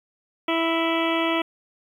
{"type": "harmonic tone", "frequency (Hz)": 329.6, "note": "E4", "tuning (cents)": 0, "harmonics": [1, 2, 3, 4, 6, 7, 8, 9, 10], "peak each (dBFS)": [-24, -27, -29, -30, -32, -32, -33, -34, -34], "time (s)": [0.48, 1.42], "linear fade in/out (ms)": 5, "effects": ["9-bit"]}